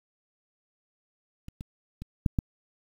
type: clicks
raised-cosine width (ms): 5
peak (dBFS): -28 / -26 / -25 / -10 / -12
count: 5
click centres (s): 1.484 / 1.609 / 2.02 / 2.262 / 2.388
effects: 8-bit